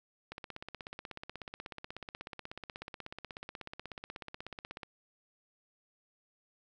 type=click train; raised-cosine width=0.3 ms; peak=-26 dBFS; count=75; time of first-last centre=0.32-4.832 s; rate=16.4 Hz; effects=none